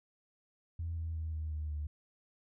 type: tone with pitch steps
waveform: sine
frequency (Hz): 83.5 / 81.69 / 79.91 / 78.18 / 76.48 / 74.82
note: E2 / E2 / D#2 / D#2 / D#2 / D2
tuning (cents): +23 / -15 / +47 / +9 / -29 / +33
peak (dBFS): -34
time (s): 0.79-1.87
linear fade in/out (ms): 5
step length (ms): 180
effects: tanh soft clip ceiling -30 dBFS